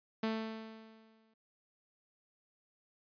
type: tone with exponential decay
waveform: sawtooth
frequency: 221.4 Hz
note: A3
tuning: 11 cents sharp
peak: -27 dBFS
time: 0.23-1.34 s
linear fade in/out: 5 ms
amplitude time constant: 240 ms
effects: resampled to 11025 Hz